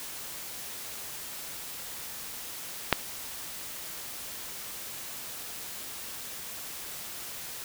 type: click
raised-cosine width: 0.3 ms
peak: -3 dBFS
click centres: 2.927 s
effects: white hiss -40 dBFS RMS until 7.64 s